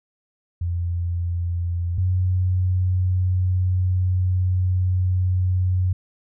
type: tone pair in turn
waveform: sine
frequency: 86.6 / 91.75 Hz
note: F2 / F#2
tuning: -14 / -14 cents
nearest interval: minor second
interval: 100 cents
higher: second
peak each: -21 / -17 dBFS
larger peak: second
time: 0.61-1.98 / 1.98-5.93 s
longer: second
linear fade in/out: 5 ms
effects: none